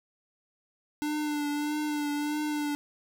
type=tone with vibrato; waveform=square; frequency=296.5 Hz; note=D4; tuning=17 cents sharp; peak=-29 dBFS; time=1.02-2.75 s; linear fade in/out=0 ms; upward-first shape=triangle; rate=1.6 Hz; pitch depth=35 cents each way; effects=none